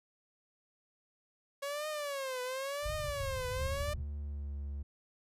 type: tone with vibrato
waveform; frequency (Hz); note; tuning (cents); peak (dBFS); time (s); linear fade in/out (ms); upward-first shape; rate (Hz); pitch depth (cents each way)
sawtooth; 554.4; C#5; 0; -32; 1.62-3.94; 10; triangle; 0.94; 190
type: low-pass noise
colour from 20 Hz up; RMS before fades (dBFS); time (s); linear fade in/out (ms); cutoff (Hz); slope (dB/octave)
white; -41; 2.82-4.05; 50; 130; 48
type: tone with pitch glide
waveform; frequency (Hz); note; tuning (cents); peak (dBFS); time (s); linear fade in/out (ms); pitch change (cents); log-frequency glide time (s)
triangle; 72.9 to 70.91; D2 to C#2; -12 to +40; -35; 3.58-4.83; 10; -48; 4.19-4.54
effects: resampled to 32000 Hz